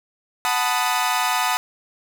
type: chord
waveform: sawtooth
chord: B dominant seventh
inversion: second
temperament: equal with one note detuned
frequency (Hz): 740 / 880 / 993.5 / 1244.5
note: F#5 / A5 / B5 / D#6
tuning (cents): 0 / 0 / +10 / 0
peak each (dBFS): -21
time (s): 0.45-1.57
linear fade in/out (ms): 0
effects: none